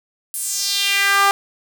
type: tone with high-pass filter sweep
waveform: sawtooth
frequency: 398 Hz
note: G4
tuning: 26 cents sharp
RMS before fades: -18 dBFS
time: 0.34-1.31 s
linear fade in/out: 0 ms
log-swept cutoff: 11000 to 930 Hz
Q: 2.6
effects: none